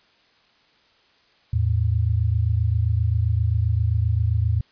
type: tone pair together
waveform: sine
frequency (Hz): 82.41 / 110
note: E2 / A2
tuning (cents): 0 / 0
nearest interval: perfect fourth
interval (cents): 500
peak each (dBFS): -21 / -20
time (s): 1.53-4.61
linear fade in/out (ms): 5
effects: white hiss -59 dBFS RMS until 4.71 s + resampled to 11025 Hz